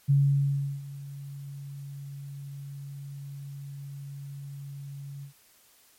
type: tone with ADSR envelope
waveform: sine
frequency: 140 Hz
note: C#3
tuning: 18 cents sharp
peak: -17 dBFS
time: 0.08-5.33 s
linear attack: 23 ms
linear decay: 710 ms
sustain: -20 dB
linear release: 100 ms
effects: white hiss -60 dBFS RMS until 5.98 s + MP3 64 kbps